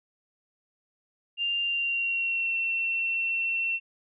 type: tone with pitch glide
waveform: sine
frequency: 2794 to 2707 Hz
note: F7 to E7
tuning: 0 to +45 cents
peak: -25 dBFS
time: 1.37-3.8 s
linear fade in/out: 50 ms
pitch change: -55 cents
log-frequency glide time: 1.61-2.54 s
effects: none